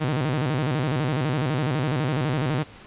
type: tone with vibrato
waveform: sawtooth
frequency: 140 Hz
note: C#3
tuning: 18 cents sharp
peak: -18 dBFS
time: 0-2.64 s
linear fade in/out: 20 ms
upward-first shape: square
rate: 12 Hz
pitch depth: 180 cents each way
effects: pink hiss -46 dBFS RMS until 2.86 s + resampled to 8000 Hz